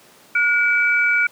sine tone pair together, 1443 / 2301 Hz, F#6 / D7, -44 / -36 cents, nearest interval minor sixth, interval 808 cents, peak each -17 dBFS, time 0.35-1.27 s, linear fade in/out 5 ms, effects pink hiss -49 dBFS RMS until 1.31 s + high-pass 200 Hz 12 dB/octave

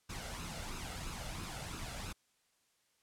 pink noise with flanger, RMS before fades -43 dBFS, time 0.09-2.13 s, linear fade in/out 10 ms, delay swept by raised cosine 0.76 to 1.46 ms, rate 3 Hz, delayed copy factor +0.55, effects white hiss -75 dBFS RMS until 3.02 s + low-pass 10000 Hz 12 dB/octave

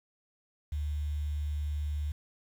sine tone with quantisation, 74.2 Hz, D2, 18 cents sharp, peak -30 dBFS, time 0.72-2.12 s, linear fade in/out 5 ms, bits 9, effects none

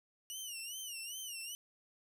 15% pulse tone with vibrato, 2890 Hz, F#7, 41 cents flat, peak -35 dBFS, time 0.3-1.55 s, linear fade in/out 0 ms, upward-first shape sine, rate 2.5 Hz, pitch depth 130 cents each way, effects none

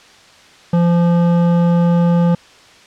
sine tone with hard clipping, 172.1 Hz, F3, 25 cents flat, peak -12 dBFS, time 0.73-2.35 s, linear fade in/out 5 ms, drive 12 dB, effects white hiss -44 dBFS RMS until 2.86 s + low-pass 5000 Hz 12 dB/octave

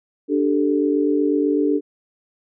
sine chord, D suspended fourth, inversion none, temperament equal, 293.7 / 392 / 440 Hz, D4 / G4 / A4, 0 / 0 / 0 cents, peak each -18 / -22 / -22 dBFS, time 0.28-1.81 s, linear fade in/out 50 ms, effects none

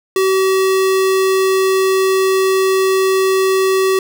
square tone, 381.1 Hz, G4, 49 cents flat, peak -12 dBFS, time 0.16-3.99 s, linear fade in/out 2 ms, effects none

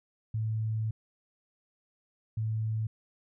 sine tone pair in turn, 110 / 110 Hz, A2 / A2, 0 / 0 cents, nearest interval unison, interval 0 cents, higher neither, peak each -28 dBFS, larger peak neither, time 0.34-0.91 / 2.37-2.87 s, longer first, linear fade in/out 5 ms, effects none

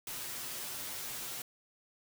white noise with comb filter, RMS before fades -41 dBFS, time 0.07-1.42 s, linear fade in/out 2 ms, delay 8 ms, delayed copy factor +0.65, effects none

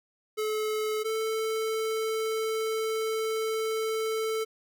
square tone pair in turn, 430.8 / 441.4 Hz, A4 / A4, -37 / +5 cents, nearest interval unison, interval 42 cents, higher second, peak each -28 dBFS, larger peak neither, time 0.37-1.04 / 1.04-4.45 s, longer second, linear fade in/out 20 ms, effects none

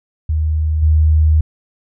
sine tone with level steps, 77.78 Hz, D#2, in tune, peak -13 / -8 dBFS, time 0.29-1.41 s, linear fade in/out 5 ms, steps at 0.82 s, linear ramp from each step 10 ms, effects none

